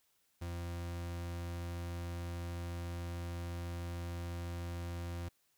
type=tone; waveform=40% pulse; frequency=86.3 Hz; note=F2; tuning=20 cents flat; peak=-38 dBFS; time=0.41-5.29 s; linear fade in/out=10 ms; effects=white hiss -75 dBFS RMS until 5.57 s